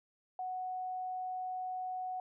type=tone; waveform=sine; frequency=740 Hz; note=F#5; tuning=in tune; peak=-36 dBFS; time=0.39-2.2 s; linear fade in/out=2 ms; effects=none